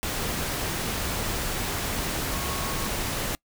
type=tone in noise; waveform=sine; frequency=1100 Hz; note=C#6; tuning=14 cents flat; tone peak=-37 dBFS; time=2.33-2.87 s; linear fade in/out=0 ms; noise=pink; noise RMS=-29 dBFS; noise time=0.03-3.35 s; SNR=-11 dB; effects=noise-tail reverb RT60 0.1 s tail -25 dB re dry